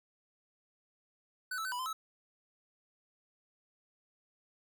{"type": "tone with pitch steps", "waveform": "square", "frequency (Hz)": [1499, 1314, 1518, 983, 1031, 1297], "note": ["F#6", "E6", "F#6", "B5", "C6", "E6"], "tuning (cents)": [22, -6, 44, -8, -26, -28], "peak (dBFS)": -36, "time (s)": [1.51, 1.93], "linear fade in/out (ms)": 5, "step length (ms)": 70, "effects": ["13-bit"]}